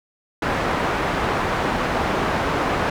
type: low-pass noise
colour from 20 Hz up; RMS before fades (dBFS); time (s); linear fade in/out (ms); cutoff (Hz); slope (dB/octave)
white; -22; 0.42-2.9; 5; 1200; 12
effects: none